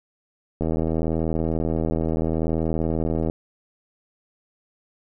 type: click train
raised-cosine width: 2 ms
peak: -11 dBFS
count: 218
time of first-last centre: 0.61-3.299 s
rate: 80.7 Hz
effects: none